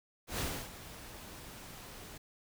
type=noise with ADSR envelope; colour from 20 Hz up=pink; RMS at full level=-35 dBFS; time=0.27-2.18 s; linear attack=120 ms; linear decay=300 ms; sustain=-14 dB; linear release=8 ms; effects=none